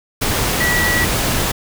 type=tone in noise; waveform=sine; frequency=1942 Hz; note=B6; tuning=30 cents flat; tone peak=-16 dBFS; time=0.6-1.05 s; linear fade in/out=10 ms; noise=pink; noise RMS=-18 dBFS; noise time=0.21-1.52 s; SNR=-1 dB; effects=none